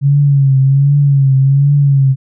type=tone with vibrato; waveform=sine; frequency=138.59 Hz; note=C#3; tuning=in tune; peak=-6 dBFS; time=0.01-2.16 s; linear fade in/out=50 ms; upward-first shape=triangle; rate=1.3 Hz; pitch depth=73 cents each way; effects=none